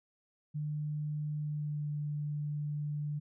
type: tone with pitch glide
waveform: sine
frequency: 150 to 148.02 Hz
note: D3 to D3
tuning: +37 to +14 cents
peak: -33 dBFS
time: 0.54-3.2 s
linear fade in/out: 20 ms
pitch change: -23 cents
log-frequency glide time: 1.41-1.9 s
effects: none